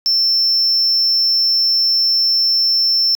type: tone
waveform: triangle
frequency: 5360 Hz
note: E8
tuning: 28 cents sharp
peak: -10 dBFS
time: 0.06-3.15 s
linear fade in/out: 0 ms
effects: tanh soft clip ceiling -6 dBFS